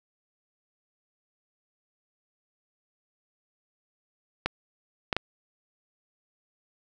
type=clicks; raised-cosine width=0.3 ms; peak=-9 dBFS; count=3; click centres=4.46 / 5.128 / 5.166 s; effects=none